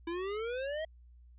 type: exponential sweep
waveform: square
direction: up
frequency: 329.6 to 649 Hz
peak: -35 dBFS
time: 0.07-0.85 s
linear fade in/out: 5 ms
effects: added 60 Hz sine -54 dBFS peak until 1.38 s + resampled to 8000 Hz